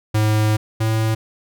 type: tone pair in turn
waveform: square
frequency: 107.6 / 110.75 Hz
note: A2 / A2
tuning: -38 / +12 cents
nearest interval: unison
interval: 50 cents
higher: second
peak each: -15 / -17 dBFS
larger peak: first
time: 0.14-0.57 / 0.8-1.15 s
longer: first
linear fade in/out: 10 ms
effects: none